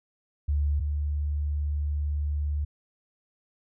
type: tone pair in turn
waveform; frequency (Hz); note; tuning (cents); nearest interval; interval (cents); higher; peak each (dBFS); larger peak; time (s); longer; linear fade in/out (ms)
sine; 72.8 / 73.52; D2 / D2; -15 / +2; unison; 17; second; -22 / -25; first; 0.48-0.8 / 0.8-2.65; second; 10
effects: none